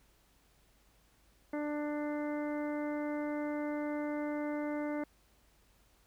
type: harmonic tone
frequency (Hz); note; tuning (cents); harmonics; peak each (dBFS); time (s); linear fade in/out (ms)
296.3; D4; +15; 1 / 2 / 3 / 4 / 5 / 6 / 7; -35 / -39 / -46 / -51 / -50 / -54 / -50; 1.53-5.04; 5
effects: added 50 Hz sine -69 dBFS peak until 6.06 s + pink hiss -69 dBFS RMS until 6.06 s